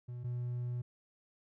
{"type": "tone pair in turn", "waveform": "triangle", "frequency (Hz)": [122.3, 122.3], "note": ["B2", "B2"], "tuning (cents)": [-16, -16], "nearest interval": "unison", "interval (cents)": 0, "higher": "neither", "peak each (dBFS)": [-38, -32], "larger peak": "second", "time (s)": [[0.08, 0.24], [0.24, 0.82]], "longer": "second", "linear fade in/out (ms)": 10, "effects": ["tanh soft clip ceiling -28 dBFS"]}